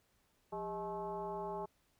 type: tone with frequency modulation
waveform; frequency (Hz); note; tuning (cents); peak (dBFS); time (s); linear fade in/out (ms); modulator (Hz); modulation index
sine; 630; D#5; +21; -38; 0.52-1.66; 10; 227; 1.7
effects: pink hiss -75 dBFS RMS until 1.99 s